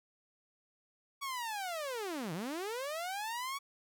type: linear two-way sweep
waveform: sawtooth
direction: down then up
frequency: 1134 to 149.7 to 1134 Hz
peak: -33 dBFS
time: 1.21-3.59 s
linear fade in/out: 20 ms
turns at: 2.33 s
effects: none